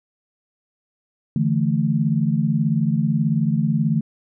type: chord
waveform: sine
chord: D suspended second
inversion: none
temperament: just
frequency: 146.83 / 165.19 / 220.2 Hz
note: D3 / E3 / A3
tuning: 0 / +4 / +2 cents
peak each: -21 dBFS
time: 1.36-4.01 s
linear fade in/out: 2 ms
effects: none